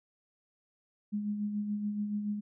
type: tone with tremolo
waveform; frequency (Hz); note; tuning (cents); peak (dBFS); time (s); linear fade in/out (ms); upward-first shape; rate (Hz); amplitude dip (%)
sine; 207.7; G#3; 0; -29; 1.12-2.41; 20; sine; 7; 45
effects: none